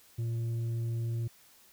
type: tone with tanh clipping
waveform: triangle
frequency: 115.8 Hz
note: A#2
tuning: 11 cents flat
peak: -31 dBFS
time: 0.18-1.28 s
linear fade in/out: 10 ms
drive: 9 dB
effects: white hiss -60 dBFS RMS until 1.72 s